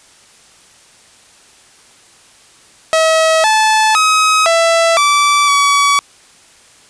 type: tone with pitch steps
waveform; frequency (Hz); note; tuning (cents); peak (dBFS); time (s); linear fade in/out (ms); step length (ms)
sawtooth; 642 / 870 / 1270 / 665 / 1160 / 1137; E5 / A5 / D#6 / E5 / D6 / C#6; -46 / -20 / +35 / +15 / -22 / +44; -5; 2.93-5.99; 0; 510
effects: white hiss -45 dBFS RMS until 6.89 s + resampled to 22050 Hz